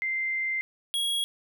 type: tone pair in turn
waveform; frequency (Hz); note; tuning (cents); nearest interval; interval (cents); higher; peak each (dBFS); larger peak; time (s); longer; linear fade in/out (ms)
sine / square; 2086 / 3311; C7 / G#7; -6 / -6; minor sixth; 800; second; -26; neither; 0.02-0.61 / 0.94-1.24; first; 0
effects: none